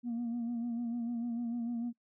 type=tone with vibrato; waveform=sine; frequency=235.9 Hz; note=A#3; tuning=21 cents sharp; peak=-31 dBFS; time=0.03-1.93 s; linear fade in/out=50 ms; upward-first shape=sine; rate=6.7 Hz; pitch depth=43 cents each way; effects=noise-tail reverb RT60 0.1 s tail -26 dB re dry + tanh soft clip ceiling -31 dBFS